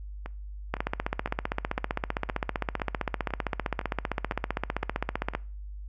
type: two click trains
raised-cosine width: 0.5 ms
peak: -22 / -12 dBFS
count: 11 / 72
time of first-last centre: 0.26-5.336 / 0.74-5.35 s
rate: 1.97 / 15.4 Hz
effects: noise-tail reverb RT60 0.4 s tail -23 dB re dry + added 50 Hz sine -37 dBFS peak until 5.88 s